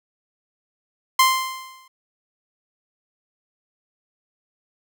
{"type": "tone with exponential decay", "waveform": "sawtooth", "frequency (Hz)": 1045, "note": "C6", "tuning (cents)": -2, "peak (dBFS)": -7, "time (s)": [1.19, 1.88], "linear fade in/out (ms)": 5, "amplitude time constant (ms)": 150, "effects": []}